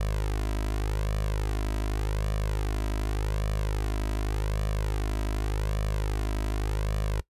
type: tone with flanger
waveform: sawtooth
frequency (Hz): 51.91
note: G#1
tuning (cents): 0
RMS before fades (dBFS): -28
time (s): 0-7.21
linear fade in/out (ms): 5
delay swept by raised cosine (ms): 1.7 to 3.1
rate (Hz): 0.86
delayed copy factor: +0.8
effects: noise-tail reverb RT60 0.1 s tail -20 dB re dry + resampled to 32000 Hz